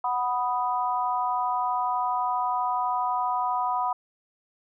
sine chord, B major, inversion second, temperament equal, 740 / 987.8 / 1244.5 Hz, F#5 / B5 / D#6, 0 / 0 / 0 cents, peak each -28 / -26 / -31 dBFS, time 0.04-3.93 s, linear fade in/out 5 ms, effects none

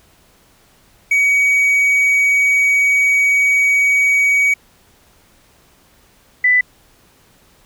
triangle / sine tone pair in turn, 2259 / 1992.4 Hz, C#7 / B6, +32 / +15 cents, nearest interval major second, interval 217 cents, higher first, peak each -9 dBFS, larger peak neither, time 1.11-4.54 / 6.44-6.61 s, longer first, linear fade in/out 5 ms, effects pink hiss -52 dBFS RMS until 7.65 s

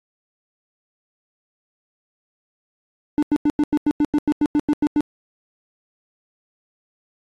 triangle tone bursts, 296.5 Hz, D4, 17 cents sharp, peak -12 dBFS, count 14, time 3.18-5.006 s, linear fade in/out 0 ms, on 45 ms, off 92 ms, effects AAC 32 kbps

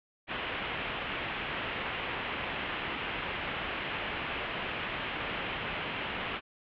white low-pass noise, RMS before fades -36 dBFS, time 0.27-6.41 s, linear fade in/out 50 ms, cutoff 3100 Hz, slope 48 dB/octave, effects none

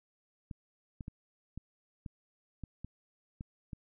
clicks, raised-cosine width 5 ms, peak -29 dBFS, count 9, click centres 0.512 / 1.008 / 1.081 / 1.576 / 2.062 / 2.637 / 2.846 / 3.409 / 3.732 s, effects none

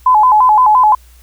sine tone with vibrato, 929 Hz, A#5, 6 cents flat, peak -5 dBFS, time 0.06-0.95 s, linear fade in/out 5 ms, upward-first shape square, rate 5.8 Hz, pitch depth 150 cents each way, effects added 60 Hz sine -40 dBFS peak until 1.22 s + white hiss -49 dBFS RMS until 1.22 s

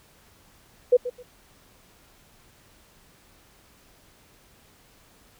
sine tone with echo, 493.9 Hz, B4, in tune, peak -12 dBFS, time 0.92-0.97 s, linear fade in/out 10 ms, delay 130 ms, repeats 2, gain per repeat -14 dB, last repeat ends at 1.23 s, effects pink hiss -57 dBFS RMS until 5.39 s

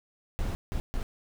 brown noise bursts at uneven times, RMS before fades -30 dBFS, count 3, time 0.39-0.55 / 0.72-0.8 / 0.94-1.03 s, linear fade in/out 0 ms, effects none

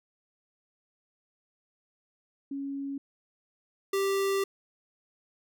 sine / square tone pair in turn, 277.2 / 392 Hz, C#4 / G4, 0 / 0 cents, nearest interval tritone, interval 600 cents, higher second, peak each -32 / -26 dBFS, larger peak second, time 2.51-2.98 / 3.93-4.44 s, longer second, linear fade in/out 5 ms, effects none

